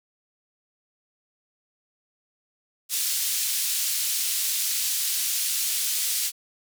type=band-pass noise; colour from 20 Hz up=white; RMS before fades=-26 dBFS; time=2.89-6.32 s; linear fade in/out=50 ms; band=3300 to 14000 Hz; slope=12 dB/octave; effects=none